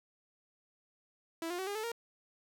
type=tone with pitch steps; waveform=sawtooth; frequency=329.6 / 353.3 / 378.6 / 405.8 / 434.9 / 466.1 Hz; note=E4 / F4 / F#4 / G#4 / A4 / A#4; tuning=0 / +20 / +40 / -40 / -20 / 0 cents; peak=-32 dBFS; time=1.42-1.918 s; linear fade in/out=2 ms; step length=83 ms; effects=none